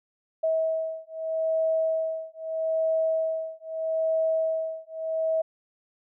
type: beating tone pair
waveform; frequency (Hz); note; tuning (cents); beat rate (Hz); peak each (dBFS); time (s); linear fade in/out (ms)
sine; 643 / 643.79; E5 / E5; -43 / -41; 0.79; -27; 0.43-5.42; 10
effects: none